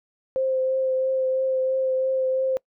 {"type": "tone with vibrato", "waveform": "sine", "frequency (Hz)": 523.3, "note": "C5", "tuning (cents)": 0, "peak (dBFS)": -20, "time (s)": [0.36, 2.57], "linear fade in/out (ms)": 0, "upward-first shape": "triangle", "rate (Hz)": 3, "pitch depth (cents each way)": 16, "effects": ["noise-tail reverb RT60 0.1 s tail -25 dB re dry"]}